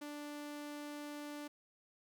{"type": "tone", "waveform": "sawtooth", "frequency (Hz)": 293.7, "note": "D4", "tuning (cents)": 0, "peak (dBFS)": -40, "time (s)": [0.01, 1.48], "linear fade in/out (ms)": 10, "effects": []}